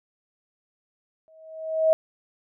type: tone with exponential growth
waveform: sine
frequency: 638 Hz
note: D#5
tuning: 43 cents sharp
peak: -13 dBFS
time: 1.28-1.93 s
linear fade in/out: 0 ms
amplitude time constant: 140 ms
effects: none